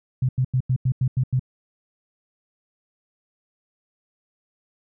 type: tone bursts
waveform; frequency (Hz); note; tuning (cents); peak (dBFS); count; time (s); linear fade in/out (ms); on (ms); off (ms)
sine; 128.3; C3; -34; -17; 8; 0.22-1.395; 5; 69; 89
effects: none